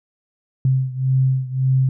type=beating tone pair; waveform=sine; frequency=130.81 / 132.61 Hz; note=C3 / C3; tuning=0 / +24 cents; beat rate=1.8 Hz; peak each=-17 / -20 dBFS; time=0.65-1.89 s; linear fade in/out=2 ms; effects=none